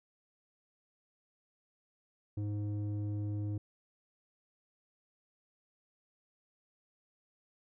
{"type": "tone with low-pass filter", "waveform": "square", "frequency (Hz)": 103.83, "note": "G#2", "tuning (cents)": 0, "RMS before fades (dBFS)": -36, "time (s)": [2.37, 3.58], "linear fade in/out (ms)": 5, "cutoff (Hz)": 300, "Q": 1.3, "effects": []}